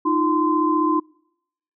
sine tone cluster, 309.2 / 344.3 / 1033 Hz, D#4 / F4 / C6, -11 / -25 / -22 cents, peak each -20 / -24 / -20 dBFS, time 0.05-1 s, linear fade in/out 10 ms, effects noise-tail reverb RT60 0.8 s tail -26 dB re dry

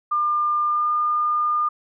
sine tone with pitch glide, 1200 to 1211.1 Hz, D6 to D#6, +37 to -47 cents, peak -18 dBFS, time 0.11-1.69 s, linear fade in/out 10 ms, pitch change +16 cents, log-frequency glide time 0.67-0.9 s, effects none

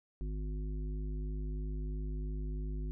harmonic tone, 51.5 Hz, G#1, 14 cents flat, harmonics 1 / 3 / 5 / 7, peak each -35 / -45 / -49 / -52 dBFS, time 0.21-2.91 s, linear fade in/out 0 ms, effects none

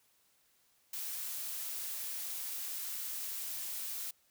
blue noise, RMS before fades -40 dBFS, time 0.93-4.11 s, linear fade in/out 5 ms, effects white hiss -71 dBFS RMS until 4.3 s

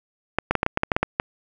clicks, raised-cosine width 0.5 ms, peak -4 dBFS, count 11, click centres 0.386 / 0.51 / 0.553 / 0.631 / 0.664 / 0.774 / 0.834 / 0.918 / 0.965 / 1.03 / 1.199 s, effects none

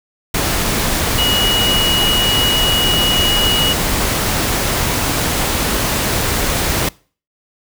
sine tone in noise, 2907 Hz, F#7, 31 cents flat, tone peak -15 dBFS, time 1.18-3.73 s, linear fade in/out 5 ms, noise pink, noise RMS -17 dBFS, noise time 0.34-6.89 s, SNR -1 dB, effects noise-tail reverb RT60 0.4 s tail -23 dB re dry

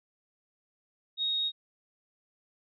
sine tone, 3749 Hz, A#7, 9 cents sharp, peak -27 dBFS, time 1.17-1.52 s, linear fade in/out 50 ms, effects none

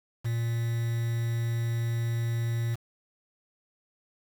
triangle tone with quantisation, 116.4 Hz, A#2, 2 cents flat, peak -24 dBFS, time 0.24-2.76 s, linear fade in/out 20 ms, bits 7, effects none

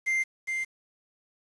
triangle tone with echo, 2093 Hz, C7, in tune, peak -22 dBFS, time 0.06-0.24 s, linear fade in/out 20 ms, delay 410 ms, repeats 1, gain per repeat -4 dB, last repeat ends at 0.65 s, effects resampled to 24000 Hz + 8-bit

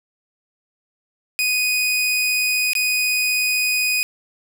sawtooth tone with dropouts, 2489 Hz, D#7, in tune, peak -14 dBFS, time 1.39-4.03 s, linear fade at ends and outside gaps 0 ms, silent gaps 2.733-2.752 s, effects none

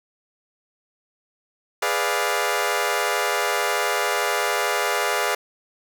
15% pulse chord, G# diminished seventh, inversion none, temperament equal, 415.3 / 493.9 / 587.3 / 698.5 Hz, G#4 / B4 / D5 / F5, 0 / 0 / 0 / 0 cents, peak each -20 dBFS, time 1.82-5.35 s, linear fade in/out 5 ms, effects none

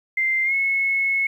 sine tone with pitch glide, 2088 to 2188 Hz, C7 to C#7, -4 to -23 cents, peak -18 dBFS, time 0.17-1.27 s, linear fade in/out 5 ms, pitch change +81 cents, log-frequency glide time 0.44-0.54 s, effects 9-bit

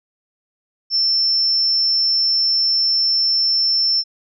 sine tone, 5360 Hz, E8, 28 cents sharp, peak -14 dBFS, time 0.9-4.04 s, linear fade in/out 50 ms, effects none

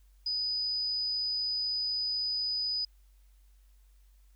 sine tone, 4978 Hz, D#8, in tune, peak -29 dBFS, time 0.26-2.85 s, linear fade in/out 5 ms, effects added 48 Hz sine -57 dBFS peak until 4.35 s + white hiss -73 dBFS RMS until 4.35 s

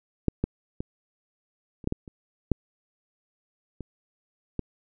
clicks, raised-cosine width 3 ms, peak -8 / -11 / -18 / -30 / -11 / -14 / -29 / -8 / -23 / -15 dBFS, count 10, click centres 0.283 / 0.44 / 0.805 / 1.842 / 1.874 / 1.924 / 2.078 / 2.517 / 3.807 / 4.593 s, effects none

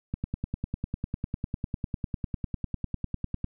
click train, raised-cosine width 5 ms, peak -17 dBFS, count 34, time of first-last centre 0.14-3.443 s, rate 9.99 Hz, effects none

